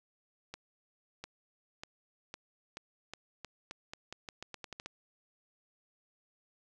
accelerating click train, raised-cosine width 0.2 ms, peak -25 dBFS, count 17, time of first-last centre 0.54-4.86 s, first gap 700 ms, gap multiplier 0.85, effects none

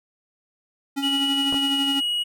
square tone with tremolo, 277.2 Hz, C#4, in tune, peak -23 dBFS, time 0.96-2.01 s, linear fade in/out 20 ms, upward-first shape sine, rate 12 Hz, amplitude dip 45%
triangle tone with pitch glide, 2930 to 2903 Hz, F#7 to F#7, -18 to -34 cents, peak -20 dBFS, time 1.02-2.24 s, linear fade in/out 20 ms, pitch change -16 cents, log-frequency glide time 1.18-2.01 s
clicks, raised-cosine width 1 ms, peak -17 dBFS, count 2, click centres 1.526 / 1.543 s
effects none

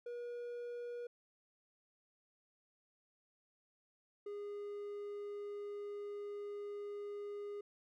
triangle tone pair in turn, 480.5 / 409.9 Hz, B4 / G#4, -48 / -23 cents, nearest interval minor third, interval 275 cents, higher first, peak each -40 / -40 dBFS, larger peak neither, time 0.06-1.07 / 4.26-7.61 s, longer second, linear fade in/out 5 ms, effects none

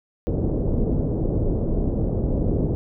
pink low-pass noise, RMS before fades -22 dBFS, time 0.27-2.75 s, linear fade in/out 0 ms, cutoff 490 Hz, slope 24 dB/octave, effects none

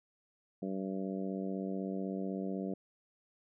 harmonic tone, 96 Hz, G2, 36 cents flat, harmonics 2 / 3 / 4 / 5 / 6 / 7, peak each -37 / -41 / -43 / -45 / -47 / -48 dBFS, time 0.62-2.74 s, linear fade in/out 5 ms, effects none

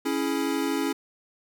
square chord, C# minor, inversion none, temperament equal with one note detuned, 277.2 / 329.6 / 420.1 Hz, C#4 / E4 / G#4, 0 / 0 / +20 cents, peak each -28 / -30 / -32 dBFS, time 0.05-0.93 s, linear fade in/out 10 ms, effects none

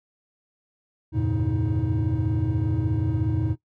triangle tone cluster, 84 / 97.8 / 114.5 / 139.7 / 315.3 Hz, E2 / G2 / A#2 / C#3 / D#4, +33 / -4 / -31 / +14 / +23 cents, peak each -26 / -26 / -23 / -27 / -26 dBFS, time 1.12-3.56 s, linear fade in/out 50 ms, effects noise-tail reverb RT60 0.1 s tail -17 dB re dry + tanh soft clip ceiling -14 dBFS

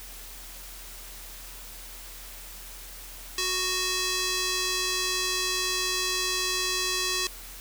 square tone with band-pass filter, 370 Hz, F#4, in tune, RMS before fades -28 dBFS, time 3.38-7.27 s, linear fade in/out 2 ms, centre 5300 Hz, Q 1.2, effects added 41 Hz sine -45 dBFS peak until 7.6 s + white hiss -44 dBFS RMS until 7.6 s

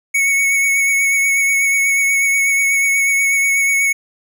square tone with vibrato, 2217 Hz, C#7, in tune, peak -13 dBFS, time 0.14-3.93 s, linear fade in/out 10 ms, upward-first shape triangle, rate 8.2 Hz, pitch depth 23 cents each way, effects none

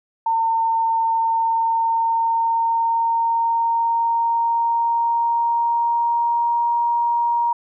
sine tone with pitch glide, 907 to 943.3 Hz, A#5 to A#5, -48 to +20 cents, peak -16 dBFS, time 0.26-7.53 s, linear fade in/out 5 ms, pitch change +68 cents, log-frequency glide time 1.11-6.79 s, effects none

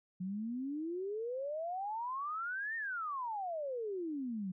sine exponential two-way sweep, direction up then down, 178.7 to 1854 to 178.7 Hz, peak -36 dBFS, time 0.2-4.52 s, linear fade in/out 10 ms, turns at 2.76 s, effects none

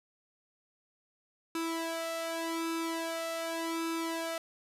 sawtooth tone with flanger, 329.6 Hz, E4, in tune, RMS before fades -35 dBFS, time 1.55-4.38 s, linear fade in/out 2 ms, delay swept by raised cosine 0.78 to 1.48 ms, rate 0.86 Hz, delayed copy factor +0.8, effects resampled to 32000 Hz

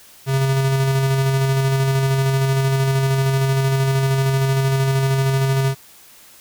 square tone with tremolo, 134.7 Hz, C#3, 49 cents flat, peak -15 dBFS, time 0.26-5.75 s, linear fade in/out 50 ms, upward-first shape square, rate 13 Hz, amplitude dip 25%, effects white hiss -46 dBFS RMS until 6.4 s

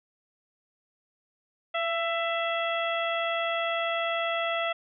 harmonic tone with a mistuned harmonic, 665 Hz, E5, 15 cents sharp, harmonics 1 / 2 / 3 / 4 / 5, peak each -29 / -32 / -34 / -35 / -36 dBFS, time 1.74-4.73 s, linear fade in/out 10 ms, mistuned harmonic 1, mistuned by +19 cents, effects none

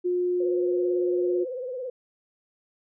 sine tone, 357.8 Hz, F4, 42 cents sharp, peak -22 dBFS, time 0.04-1.45 s, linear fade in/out 20 ms
sine tone with vibrato, 507 Hz, B4, 45 cents sharp, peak -30 dBFS, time 0.4-1.9 s, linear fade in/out 5 ms, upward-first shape triangle, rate 18 Hz, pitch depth 92 cents each way
effects none

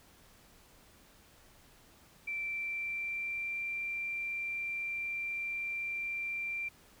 sine tone with pitch glide, 2340 to 2362 Hz, D7 to D7, -7 to +9 cents, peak -34 dBFS, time 2.27-6.69 s, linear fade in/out 10 ms, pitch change +16 cents, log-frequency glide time 2.41-3.6 s, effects pink hiss -61 dBFS RMS until 7 s

